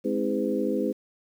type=tone cluster; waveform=sine; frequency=210.5 / 262.8 / 320 / 408.3 / 506 Hz; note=G#3 / C4 / D#4 / G#4 / B4; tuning=+24 / +8 / +49 / -29 / +42 cents; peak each=-30 dBFS; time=0.04-0.93 s; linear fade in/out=20 ms; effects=9-bit